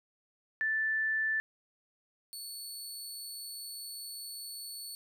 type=tone pair in turn; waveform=sine / 20% pulse; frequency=1760 / 4435 Hz; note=A6 / C#8; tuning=0 / 0 cents; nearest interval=octave + major third; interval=1600 cents; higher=second; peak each=-28 / -35 dBFS; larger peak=first; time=0.61-1.4 / 2.33-4.95 s; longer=second; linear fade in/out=0 ms; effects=none